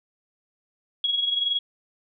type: tone with amplitude modulation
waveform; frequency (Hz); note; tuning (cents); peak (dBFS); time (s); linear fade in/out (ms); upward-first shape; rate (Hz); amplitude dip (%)
sine; 3322; G#7; 0; -19; 1.04-1.59; 2; sine; 21.4; 60
effects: none